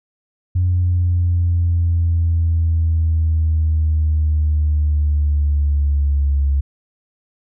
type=exponential sweep; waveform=sine; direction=down; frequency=90 to 69.3 Hz; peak=-12 dBFS; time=0.55-6.61 s; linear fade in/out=10 ms; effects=tanh soft clip ceiling -9 dBFS